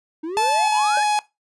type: exponential sweep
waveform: triangle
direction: up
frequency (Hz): 304.2 to 1787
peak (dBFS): -23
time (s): 0.23-1.04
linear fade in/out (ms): 10
type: tone with pitch glide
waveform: 45% pulse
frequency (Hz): 870 to 839.4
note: A5 to G#5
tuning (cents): -20 to +18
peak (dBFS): -17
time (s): 0.37-1.19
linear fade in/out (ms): 0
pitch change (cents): -62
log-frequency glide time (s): 0.49-0.87
type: tone with exponential decay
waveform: triangle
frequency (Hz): 587.3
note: D5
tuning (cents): 0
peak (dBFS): -20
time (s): 0.97-1.05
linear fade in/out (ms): 2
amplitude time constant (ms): 17
effects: noise-tail reverb RT60 0.2 s tail -19 dB re dry + resampled to 24000 Hz